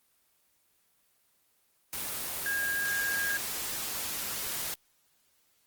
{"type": "tone in noise", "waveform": "sine", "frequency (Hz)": 1627, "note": "G#6", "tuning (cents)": -36, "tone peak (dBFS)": -29, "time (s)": [2.46, 3.37], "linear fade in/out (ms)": 0, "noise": "white", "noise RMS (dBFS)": -35, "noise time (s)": [1.93, 4.74], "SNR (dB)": 3, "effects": ["white hiss -70 dBFS RMS until 5.66 s", "Opus 24 kbps"]}